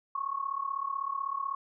sine tone with amplitude modulation, 1100 Hz, C#6, 14 cents flat, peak -27 dBFS, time 0.15-1.55 s, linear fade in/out 5 ms, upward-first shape sine, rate 36 Hz, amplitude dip 85%, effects none

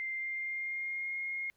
sine tone with pitch glide, 2093 to 2143 Hz, C7 to C7, 0 to +41 cents, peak -34 dBFS, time 0-1.5 s, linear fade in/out 0 ms, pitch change +41 cents, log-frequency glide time 0.12-1.18 s, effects pink hiss -75 dBFS RMS until 1.56 s

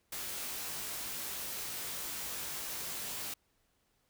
white noise with comb filter, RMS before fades -40 dBFS, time 0.12-3.34 s, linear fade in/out 5 ms, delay 20 ms, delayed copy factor +0.6, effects pink hiss -75 dBFS RMS until 4.09 s

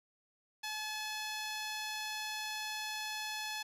10% pulse tone with low-pass filter, 858 Hz, A5, 44 cents flat, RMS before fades -40 dBFS, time 0.63-3.63 s, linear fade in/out 10 ms, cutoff 10000 Hz, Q 1.3, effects 11-bit

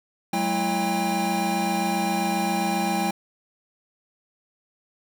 square tone cluster, 186.8 / 214.3 / 331.9 / 801 Hz, F#3 / A3 / E4 / G5, +17 / -45 / +12 / +37 cents, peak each -29 / -30 / -31 / -26 dBFS, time 0.33-3.11 s, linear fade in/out 5 ms, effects none

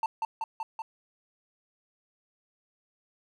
triangle tone with echo, 893 Hz, A5, 25 cents sharp, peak -23 dBFS, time 0.03-0.06 s, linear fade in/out 2 ms, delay 190 ms, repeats 4, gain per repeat -2 dB, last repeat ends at 0.82 s, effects none

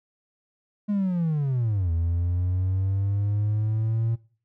triangle linear two-way sweep, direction down then up, 210.3 to 82.41 to 115.2 Hz, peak -19 dBFS, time 0.88-4.16 s, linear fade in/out 20 ms, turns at 1.91 s, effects noise-tail reverb RT60 0.4 s tail -21 dB re dry + tanh soft clip ceiling -15 dBFS

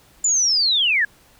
sine linear sweep, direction down, 7170 to 1621 Hz, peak -15 dBFS, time 0.24-1.05 s, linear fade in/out 5 ms, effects pink hiss -53 dBFS RMS until 1.39 s

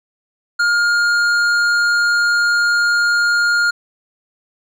sine tone with hard clipping, 1415 Hz, F6, 22 cents sharp, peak -14 dBFS, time 0.59-3.71 s, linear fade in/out 10 ms, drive 9 dB, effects none

